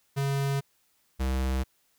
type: tone pair in turn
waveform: square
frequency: 138.59 / 65.41 Hz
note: C#3 / C2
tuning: 0 / 0 cents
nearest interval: octave + minor second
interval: 1300 cents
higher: first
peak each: -26 dBFS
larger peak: neither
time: 0.16-0.61 / 1.19-1.64 s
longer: neither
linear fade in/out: 20 ms
effects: white hiss -69 dBFS RMS until 1.98 s